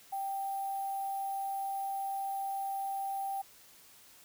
sine tone with sample-and-hold, 785 Hz, G5, 2 cents sharp, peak -33 dBFS, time 0.12-3.42 s, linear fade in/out 10 ms, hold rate 11025 Hz, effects white hiss -58 dBFS RMS until 4.24 s

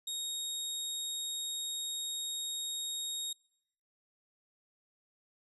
25% pulse tone, 3750 Hz, A#7, 10 cents sharp, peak -32 dBFS, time 0.07-3.33 s, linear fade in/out 5 ms, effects noise-tail reverb RT60 0.8 s tail -26 dB re dry + resampled to 32000 Hz

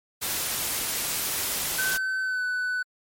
white noise, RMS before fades -28 dBFS, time 0.21-1.98 s, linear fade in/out 20 ms
triangle tone with pitch glide, 1529 to 1494.1 Hz, G6 to F#6, -44 to +16 cents, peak -23 dBFS, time 1.78-2.83 s, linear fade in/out 10 ms, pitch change -40 cents, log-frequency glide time 2.22-2.44 s
effects MP3 64 kbps

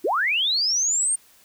sine linear sweep, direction up, 283.6 to 8870 Hz, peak -19 dBFS, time 0.04-1.16 s, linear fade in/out 10 ms, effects white hiss -55 dBFS RMS until 1.44 s

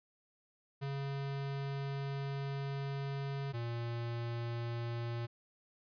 square tone pair in turn, 138.59 / 117.73 Hz, C#3 / A#2, 0 / +18 cents, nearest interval minor third, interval 282 cents, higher first, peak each -37 / -37 dBFS, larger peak neither, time 0.81-3.53 / 3.53-5.27 s, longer first, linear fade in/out 20 ms, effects resampled to 11025 Hz

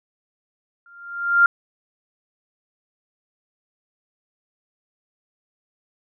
sine tone with exponential growth, 1395 Hz, F6, 2 cents flat, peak -8 dBFS, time 0.86-1.46 s, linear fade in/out 2 ms, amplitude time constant 130 ms, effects none

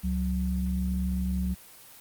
sine tone pair together, 69 / 183.68 Hz, C#2 / F#3, -7 / -12 cents, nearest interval octave + perfect fourth, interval 1695 cents, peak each -28 dBFS, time 0.03-1.55 s, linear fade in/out 20 ms, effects white hiss -50 dBFS RMS until 2 s + Opus 24 kbps

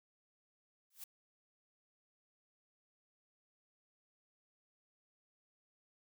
blue noise with exponential growth, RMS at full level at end -43 dBFS, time 0.9-1.04 s, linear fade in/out 5 ms, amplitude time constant 30 ms, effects none

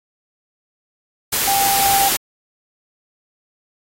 sine tone in noise, 790 Hz, G5, 13 cents sharp, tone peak -16 dBFS, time 1.47-2.09 s, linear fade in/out 10 ms, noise white, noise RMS -18 dBFS, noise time 1.32-2.17 s, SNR -1 dB, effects AAC 48 kbps

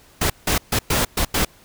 pink noise bursts at uneven times, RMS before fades -19 dBFS, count 6, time 0.21-0.3 / 0.47-0.58 / 0.72-0.79 / 0.9-1.05 / 1.17-1.25 / 1.34-1.45 s, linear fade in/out 5 ms, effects pink hiss -51 dBFS RMS until 1.64 s

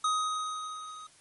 square tone with level ramp, 1255 Hz, D#6, 15 cents sharp, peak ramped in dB -25 to -44 dBFS, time 0.04-1.07 s, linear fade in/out 5 ms, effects white hiss -59 dBFS RMS until 1.2 s + MP3 48 kbps

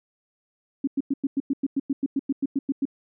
sine tone bursts, 274.8 Hz, C#4, 15 cents flat, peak -20 dBFS, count 16, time 0.84-2.854 s, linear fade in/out 5 ms, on 34 ms, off 98 ms, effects none

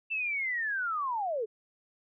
sine linear sweep, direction down, 2684 to 406.7 Hz, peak -29 dBFS, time 0.1-1.46 s, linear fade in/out 20 ms, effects none

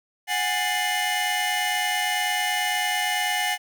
45% pulse tone cluster, 734 / 823 / 1769 / 2090 / 2958 Hz, F#5 / G#5 / A6 / C7 / F#7, -14 / -16 / +9 / -2 / -1 cents, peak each -29 dBFS, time 0.27-3.58 s, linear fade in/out 50 ms, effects none

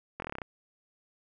slowing click train, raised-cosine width 0.5 ms, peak -21 dBFS, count 9, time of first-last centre 0.2-0.418 s, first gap 22 ms, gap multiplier 1.06, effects none

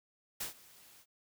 white noise with ADSR envelope, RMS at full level -37 dBFS, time 0.4-1.06 s, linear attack 10 ms, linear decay 120 ms, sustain -22 dB, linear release 61 ms, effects none

